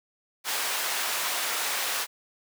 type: high-pass noise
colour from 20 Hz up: pink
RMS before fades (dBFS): -29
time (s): 0.44-2.07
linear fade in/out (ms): 50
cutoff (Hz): 900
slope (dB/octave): 12
effects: none